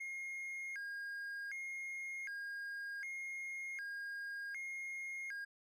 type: tone with vibrato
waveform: triangle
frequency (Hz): 1864.7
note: A#6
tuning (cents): 0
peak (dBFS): -40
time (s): 0-5.45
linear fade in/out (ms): 10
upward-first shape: square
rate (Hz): 0.66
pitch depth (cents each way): 240
effects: none